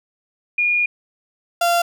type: tone pair in turn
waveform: sine / 35% pulse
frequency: 2432 / 690 Hz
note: D#7 / F5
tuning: -40 / -21 cents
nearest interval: octave + minor seventh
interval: 2181 cents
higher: first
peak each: -15 / -13 dBFS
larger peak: second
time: 0.58-0.86 / 1.61-1.82 s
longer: first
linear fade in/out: 5 ms
effects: none